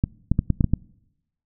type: clicks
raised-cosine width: 5 ms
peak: -6 dBFS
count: 7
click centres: 0.039 / 0.316 / 0.391 / 0.503 / 0.608 / 0.643 / 0.736 s
effects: noise-tail reverb RT60 0.9 s tail -24 dB re dry